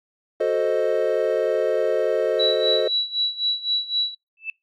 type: chord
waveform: triangle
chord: F# diminished seventh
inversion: none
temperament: equal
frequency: 370 / 440 / 523.3 / 622.3 Hz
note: F#4 / A4 / C5 / Eb5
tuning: 0 / 0 / 0 / 0 cents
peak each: -25 / -21 / -22 / -22 dBFS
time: 0.4-2.88 s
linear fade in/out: 5 ms
type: tone with tremolo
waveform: sine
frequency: 3921 Hz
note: B7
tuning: 13 cents flat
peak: -18 dBFS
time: 2.39-4.15 s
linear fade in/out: 10 ms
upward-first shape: sine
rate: 3.9 Hz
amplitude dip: 85%
type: tone with exponential growth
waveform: sine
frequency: 2637 Hz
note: E7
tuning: in tune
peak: -22 dBFS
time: 4.37-4.5 s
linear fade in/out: 2 ms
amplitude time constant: 27 ms
effects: noise-tail reverb RT60 0.2 s tail -25 dB re dry + AAC 64 kbps